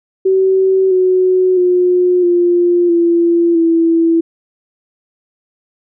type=tone with pitch steps; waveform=sine; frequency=380.4 / 370 / 359.9 / 350 / 340.5 / 331.2 Hz; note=F#4 / F#4 / F#4 / F4 / F4 / E4; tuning=+48 / 0 / -48 / +4 / -44 / +8 cents; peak=-8 dBFS; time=0.25-4.21 s; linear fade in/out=10 ms; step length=660 ms; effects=none